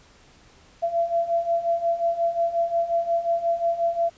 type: beating tone pair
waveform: sine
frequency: 674 / 679.6 Hz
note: E5 / F5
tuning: +38 / -47 cents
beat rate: 5.6 Hz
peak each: -26 / -22 dBFS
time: 0.82-4.1 s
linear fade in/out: 20 ms
effects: pink hiss -54 dBFS RMS until 4.17 s + resampled to 16000 Hz